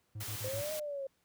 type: tone bursts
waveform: triangle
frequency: 106.1 Hz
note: G#2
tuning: 38 cents sharp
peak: -37 dBFS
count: 4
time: 0.15-0.615 s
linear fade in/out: 5 ms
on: 84 ms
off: 43 ms
type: noise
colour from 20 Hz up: white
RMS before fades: -42 dBFS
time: 0.2-0.8 s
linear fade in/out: 10 ms
type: linear two-way sweep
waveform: sine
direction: up then down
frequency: 509 to 622.3 to 534 Hz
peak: -36 dBFS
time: 0.44-1.07 s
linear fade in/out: 5 ms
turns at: 0.73 s
effects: pink hiss -75 dBFS RMS until 1.24 s + high-pass 60 Hz 12 dB/octave